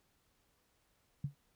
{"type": "tone with exponential decay", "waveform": "sine", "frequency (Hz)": 141.8, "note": "C#3", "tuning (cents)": 40, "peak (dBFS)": -30, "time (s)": [1.24, 1.35], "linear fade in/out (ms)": 5, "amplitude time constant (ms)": 23, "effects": ["pink hiss -75 dBFS RMS until 1.55 s"]}